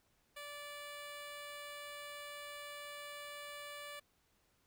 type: tone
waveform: 10% pulse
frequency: 582 Hz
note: D5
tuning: 16 cents flat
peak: -38 dBFS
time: 0.36-4 s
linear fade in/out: 10 ms
effects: pink hiss -75 dBFS RMS until 4.66 s